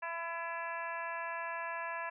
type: harmonic tone with a mistuned harmonic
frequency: 334.4 Hz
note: E4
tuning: 25 cents sharp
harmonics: 2 / 3 / 4 / 5 / 6 / 7 / 8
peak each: -44 / -40 / -49 / -42 / -52 / -49 / -49 dBFS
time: 0.02-2.1 s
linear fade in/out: 10 ms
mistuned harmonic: 5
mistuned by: +19 cents
effects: none